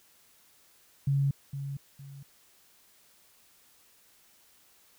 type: tone with echo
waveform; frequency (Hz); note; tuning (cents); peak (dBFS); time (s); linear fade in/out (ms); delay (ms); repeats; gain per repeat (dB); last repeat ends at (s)
sine; 139; C#3; +5; -23; 1.07-1.31; 5; 460; 2; -10; 2.23
effects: white hiss -62 dBFS RMS until 4.98 s